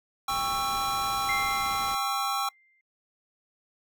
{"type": "chord", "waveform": "square", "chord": "C# diminished", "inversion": "second", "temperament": "just", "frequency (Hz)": [798.3, 1108.7, 1330.5], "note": ["G5", "C#6", "E6"], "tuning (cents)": [31, 0, 16], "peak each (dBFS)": -32, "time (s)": [0.28, 2.49], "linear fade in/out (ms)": 5}
{"type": "low-pass noise", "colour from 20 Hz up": "pink", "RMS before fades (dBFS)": -42, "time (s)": [0.29, 1.95], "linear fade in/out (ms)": 5, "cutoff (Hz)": 7600, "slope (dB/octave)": 48}
{"type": "tone with exponential decay", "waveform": "sine", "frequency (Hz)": 2093, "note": "C7", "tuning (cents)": 0, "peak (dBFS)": -26, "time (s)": [1.29, 2.81], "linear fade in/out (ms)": 2, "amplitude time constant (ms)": 330}
{"effects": ["noise-tail reverb RT60 0.1 s tail -24 dB re dry"]}